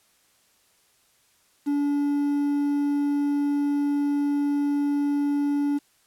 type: tone with quantisation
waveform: triangle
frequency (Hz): 287.3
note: D4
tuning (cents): -38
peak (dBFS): -19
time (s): 1.66-5.79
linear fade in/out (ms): 20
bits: 8
effects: white hiss -63 dBFS RMS until 6.06 s + low-pass 12000 Hz 12 dB/octave